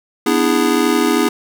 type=chord; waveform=square; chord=E dominant seventh; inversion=second; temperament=just; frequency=247.2 / 296.7 / 329.6 / 412 Hz; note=B3 / D4 / E4 / G#4; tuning=+2 / +18 / 0 / -14 cents; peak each=-19 dBFS; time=0.26-1.29 s; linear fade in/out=5 ms; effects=none